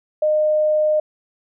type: tone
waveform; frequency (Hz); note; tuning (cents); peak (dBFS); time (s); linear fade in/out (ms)
sine; 612; D#5; -29; -14; 0.22-1; 5
effects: none